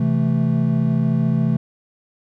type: chord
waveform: triangle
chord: A minor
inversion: first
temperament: equal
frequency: 130.81 / 164.81 / 220 Hz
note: C3 / E3 / A3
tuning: 0 / 0 / 0 cents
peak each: -18 dBFS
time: 0-1.57 s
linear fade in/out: 5 ms
effects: none